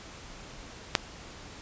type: click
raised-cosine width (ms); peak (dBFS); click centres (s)
0.2; -3; 0.952
effects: pink hiss -46 dBFS RMS until 1.61 s + resampled to 16000 Hz